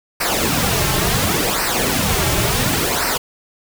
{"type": "noise with flanger", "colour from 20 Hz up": "pink", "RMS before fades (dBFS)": -18, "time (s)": [0.2, 3.18], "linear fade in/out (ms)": 10, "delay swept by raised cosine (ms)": [0.29, 4.19], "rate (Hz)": 0.7, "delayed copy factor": -0.7, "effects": []}